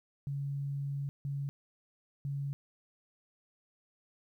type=tone bursts at uneven times; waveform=sine; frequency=140.3 Hz; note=C#3; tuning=21 cents sharp; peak=-33 dBFS; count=3; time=0.27-1.09 / 1.25-1.49 / 2.25-2.53 s; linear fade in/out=0 ms; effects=12-bit